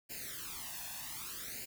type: noise with flanger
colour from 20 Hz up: white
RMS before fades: -44 dBFS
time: 0.09-1.66 s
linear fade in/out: 20 ms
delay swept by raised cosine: 0.42 to 1.16 ms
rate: 0.64 Hz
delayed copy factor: +0.95
effects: none